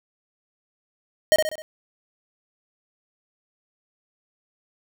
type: tone with echo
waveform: square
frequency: 622.3 Hz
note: D#5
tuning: in tune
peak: -13 dBFS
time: 1.32-1.36 s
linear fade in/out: 0 ms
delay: 65 ms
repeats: 4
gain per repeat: -6 dB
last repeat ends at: 1.62 s
effects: none